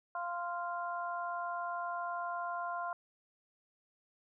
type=harmonic tone; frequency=347.8 Hz; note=F4; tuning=7 cents flat; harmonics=2 / 3 / 4; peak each=-39 / -39 / -42 dBFS; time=0.15-2.93 s; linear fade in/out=2 ms; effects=none